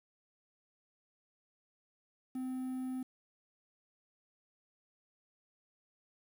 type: tone with quantisation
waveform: triangle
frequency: 257.6 Hz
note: C4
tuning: 27 cents flat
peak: -34 dBFS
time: 2.35-3.03 s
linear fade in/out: 5 ms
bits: 10
effects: none